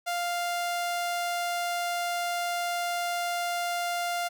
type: tone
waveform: sawtooth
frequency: 698.5 Hz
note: F5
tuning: in tune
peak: -24 dBFS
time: 0.06-4.29 s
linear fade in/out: 20 ms
effects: none